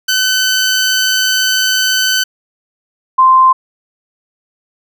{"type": "tone pair in turn", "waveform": ["15% pulse", "sine"], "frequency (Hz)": [1518, 1042.5], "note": ["F#6", "C6"], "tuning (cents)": [44, -7], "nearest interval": "perfect fifth", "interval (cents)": 651, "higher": "first", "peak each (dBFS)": -4, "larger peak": "neither", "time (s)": [[0.08, 2.24], [3.18, 3.53]], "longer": "first", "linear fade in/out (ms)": 10, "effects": []}